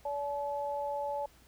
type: tone pair together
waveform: sine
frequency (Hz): 572.9 / 860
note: D5 / A5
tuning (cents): -43 / -40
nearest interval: perfect fifth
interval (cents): 703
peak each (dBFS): -35 / -35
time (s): 0.05-1.26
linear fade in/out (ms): 5
effects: added 60 Hz sine -62 dBFS peak until 1.47 s + pink hiss -62 dBFS RMS until 1.47 s